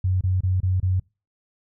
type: tone bursts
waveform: sine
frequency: 92.8 Hz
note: F#2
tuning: 6 cents sharp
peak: -18 dBFS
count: 5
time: 0.04-0.998 s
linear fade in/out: 5 ms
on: 170 ms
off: 27 ms
effects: noise-tail reverb RT60 0.3 s tail -26 dB re dry